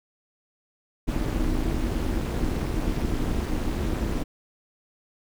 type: noise with amplitude modulation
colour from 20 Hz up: brown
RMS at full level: -22 dBFS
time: 1.07-4.24 s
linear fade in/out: 20 ms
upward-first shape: sine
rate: 282 Hz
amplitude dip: 85%
effects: none